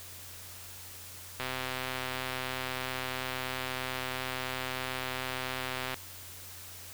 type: click train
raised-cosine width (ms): 0.3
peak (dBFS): -18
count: 587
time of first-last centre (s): 1.4-5.943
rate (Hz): 129
effects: added 91 Hz sine -53 dBFS peak until 6.93 s + white hiss -47 dBFS RMS until 6.93 s